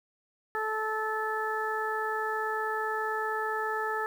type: harmonic tone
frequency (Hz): 435.4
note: A4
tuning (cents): -18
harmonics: 1 / 2 / 3 / 4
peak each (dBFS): -34 / -34 / -34 / -34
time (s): 0.55-4.06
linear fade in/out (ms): 0
effects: 9-bit